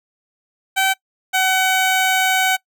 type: tone pair in turn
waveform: 15% pulse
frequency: 768 / 753.9 Hz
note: G5 / F#5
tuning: -36 / +32 cents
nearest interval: unison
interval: 32 cents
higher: first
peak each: -8 dBFS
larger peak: neither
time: 0.76-0.94 / 1.33-2.57 s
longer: second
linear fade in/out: 20 ms
effects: noise-tail reverb RT60 0.1 s tail -23 dB re dry